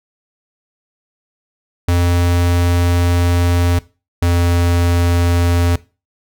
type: tone pair in turn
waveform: square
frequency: 87.31 / 86.66 Hz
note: F2 / F2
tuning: 0 / -13 cents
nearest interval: unison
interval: 13 cents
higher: first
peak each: -12 dBFS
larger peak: neither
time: 1.88-3.79 / 4.22-5.76 s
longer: first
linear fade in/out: 5 ms
effects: noise-tail reverb RT60 0.3 s tail -19 dB re dry